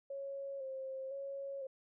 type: tone with vibrato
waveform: sine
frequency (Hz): 541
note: C#5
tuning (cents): -42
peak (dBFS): -40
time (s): 0.1-1.67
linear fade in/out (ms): 5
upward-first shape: square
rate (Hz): 0.99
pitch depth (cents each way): 34
effects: none